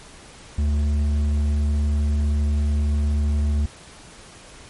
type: tone with hard clipping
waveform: sine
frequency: 73.6 Hz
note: D2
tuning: 4 cents sharp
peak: -19 dBFS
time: 0.58-3.66 s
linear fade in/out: 5 ms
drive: 6 dB
effects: pink hiss -44 dBFS RMS until 4.69 s + MP3 48 kbps